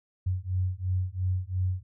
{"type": "beating tone pair", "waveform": "sine", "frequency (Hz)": [90.9, 93.8], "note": ["F#2", "F#2"], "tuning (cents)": [-30, 24], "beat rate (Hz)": 2.9, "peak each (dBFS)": -29, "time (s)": [0.26, 1.83], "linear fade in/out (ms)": 10, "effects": []}